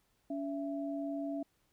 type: tone pair together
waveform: sine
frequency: 283.6 / 666 Hz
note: C#4 / E5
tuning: +40 / +18 cents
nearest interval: octave + minor third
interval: 1478 cents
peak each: -36 / -40 dBFS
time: 0.3-1.43 s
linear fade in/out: 5 ms
effects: pink hiss -75 dBFS RMS until 1.72 s